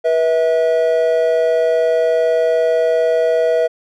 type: tone pair together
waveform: triangle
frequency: 485.5 / 648 Hz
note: B4 / E5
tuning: -30 / -30 cents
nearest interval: perfect fourth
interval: 500 cents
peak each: -13 dBFS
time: 0.04-3.68 s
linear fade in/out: 20 ms
effects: none